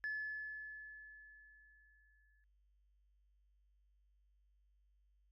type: tone with exponential decay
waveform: sine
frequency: 1722 Hz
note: A6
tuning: 38 cents flat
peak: -36 dBFS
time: 0.04-2.44 s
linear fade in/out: 0 ms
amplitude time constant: 520 ms
effects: tanh soft clip ceiling -35 dBFS + added 50 Hz sine -70 dBFS peak until 5.31 s